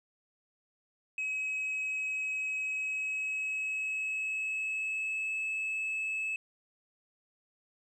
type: tone with pitch glide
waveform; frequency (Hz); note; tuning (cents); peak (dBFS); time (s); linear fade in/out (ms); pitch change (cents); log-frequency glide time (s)
sine; 2552 to 2598; D#7 to E7; +43 to -26; -29; 1.18-6.36; 2; +31; 2.66-5.36
effects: tanh soft clip ceiling -30 dBFS